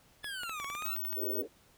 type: linear two-way sweep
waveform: 25% pulse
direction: down then up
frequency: 1732 to 1100 to 1354 Hz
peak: -34 dBFS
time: 0.23-0.96 s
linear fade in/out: 20 ms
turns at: 0.65 s
type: clicks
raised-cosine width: 0.3 ms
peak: -26 dBFS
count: 12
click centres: 0.244 / 0.434 / 0.495 / 0.6 / 0.645 / 0.701 / 0.751 / 0.823 / 0.863 / 0.964 / 1.051 / 1.128 s
type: tone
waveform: sine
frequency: 15804 Hz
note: B9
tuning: in tune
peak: -34 dBFS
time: 0.84-1.42 s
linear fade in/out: 10 ms
type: band-pass noise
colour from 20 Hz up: pink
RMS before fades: -37 dBFS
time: 1.15-1.48 s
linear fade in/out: 50 ms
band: 310 to 510 Hz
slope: 48 dB/octave
effects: pink hiss -64 dBFS RMS until 1.77 s